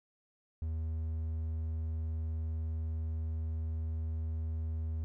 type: tone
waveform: triangle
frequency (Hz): 79.9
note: D#2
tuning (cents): +47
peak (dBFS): -31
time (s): 0.62-5.04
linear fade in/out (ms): 0
effects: none